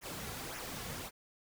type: noise with flanger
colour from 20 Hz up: pink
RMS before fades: -43 dBFS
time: 0.01-1.11 s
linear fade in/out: 50 ms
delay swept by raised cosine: 0.23 to 3.33 ms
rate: 1.8 Hz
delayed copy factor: -0.6
effects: none